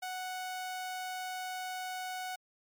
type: tone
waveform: sawtooth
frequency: 740 Hz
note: F#5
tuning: in tune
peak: -33 dBFS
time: 0.02-2.36 s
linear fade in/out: 10 ms
effects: MP3 96 kbps